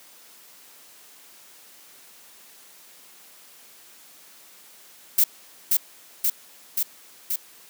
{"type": "noise with echo", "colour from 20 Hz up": "violet", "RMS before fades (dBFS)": -17, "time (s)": [5.18, 5.24], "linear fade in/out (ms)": 5, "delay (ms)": 530, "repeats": 4, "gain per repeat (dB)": -2, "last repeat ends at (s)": 7.36, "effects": ["white hiss -50 dBFS RMS until 7.69 s", "high-pass 200 Hz 12 dB/octave"]}